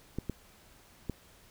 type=clicks; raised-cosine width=3 ms; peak=-20 dBFS; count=3; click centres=0.186 / 0.297 / 1.097 s; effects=pink hiss -59 dBFS RMS until 1.5 s